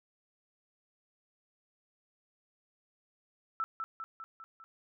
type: tone with echo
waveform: sine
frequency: 1322 Hz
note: E6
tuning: 5 cents sharp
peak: -30 dBFS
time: 3.6-3.64 s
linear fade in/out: 0 ms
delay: 200 ms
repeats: 5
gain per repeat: -4 dB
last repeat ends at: 4.64 s
effects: none